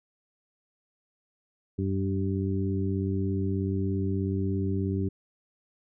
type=harmonic tone with a mistuned harmonic; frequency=96.8 Hz; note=G2; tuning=21 cents flat; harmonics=1 / 2 / 3 / 4; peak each=-28 / -31 / -33 / -34 dBFS; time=1.78-5.09 s; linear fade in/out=10 ms; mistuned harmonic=1; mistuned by=-29 cents; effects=none